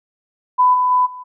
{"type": "tone with level steps", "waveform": "sine", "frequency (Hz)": 1000, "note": "B5", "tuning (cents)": 21, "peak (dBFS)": [-9, -13, -11, -30], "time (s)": [0.58, 1.24], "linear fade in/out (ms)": 20, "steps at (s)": [0.73, 0.9, 1.05], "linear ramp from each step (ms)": 20, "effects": []}